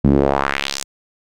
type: tone with band-pass filter sweep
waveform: sawtooth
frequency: 69.3 Hz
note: C#2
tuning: in tune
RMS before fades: -17 dBFS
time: 0.04-0.84 s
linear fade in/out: 5 ms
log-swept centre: 190 to 7700 Hz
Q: 1.9
effects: none